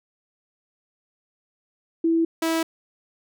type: tone pair in turn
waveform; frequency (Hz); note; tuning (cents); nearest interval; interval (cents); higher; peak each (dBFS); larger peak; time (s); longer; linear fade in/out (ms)
sine / sawtooth; 329.6 / 326.2; E4 / E4; 0 / -18; unison; 18; first; -17; neither; 2.04-2.25 / 2.42-2.63; neither; 5
effects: none